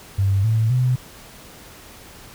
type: tone with pitch steps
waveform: sine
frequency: 98 / 111.28 / 126.36 Hz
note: G2 / A2 / B2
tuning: 0 / +20 / +40 cents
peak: -15 dBFS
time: 0.18-0.96 s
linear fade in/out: 10 ms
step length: 260 ms
effects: pink hiss -43 dBFS RMS until 2.34 s